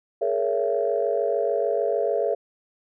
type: chord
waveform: sine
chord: A# half-diminished seventh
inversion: third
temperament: just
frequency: 419.5 / 466.2 / 559.4 / 671.3 Hz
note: G#4 / A#4 / C#5 / E5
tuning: +17 / 0 / +16 / +31 cents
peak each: -26 dBFS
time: 0.21-2.35 s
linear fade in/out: 10 ms
effects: tanh soft clip ceiling -10 dBFS